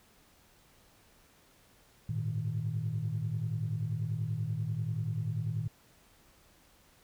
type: chord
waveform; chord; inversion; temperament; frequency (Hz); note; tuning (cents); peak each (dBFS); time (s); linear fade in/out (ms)
sine; Ab suspended second; none; equal with one note detuned; 103.83 / 114.14 / 155.56; Ab2 / Bb2 / Eb3; 0 / -36 / 0; -37 / -33 / -35; 2.09-5.68; 5
effects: tanh soft clip ceiling -23 dBFS + pink hiss -63 dBFS RMS until 7.03 s